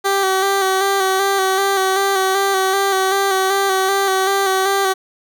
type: tone with vibrato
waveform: 15% pulse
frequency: 386.9 Hz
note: G4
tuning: 23 cents flat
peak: -8 dBFS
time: 0.04-4.94 s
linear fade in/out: 20 ms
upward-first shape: square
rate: 2.6 Hz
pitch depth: 30 cents each way
effects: none